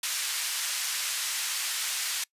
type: band-pass noise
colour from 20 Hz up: white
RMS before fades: -31 dBFS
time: 0.03-2.24 s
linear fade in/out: 5 ms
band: 1500 to 9100 Hz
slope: 12 dB/octave
effects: noise-tail reverb RT60 0.1 s tail -24 dB re dry + resampled to 32000 Hz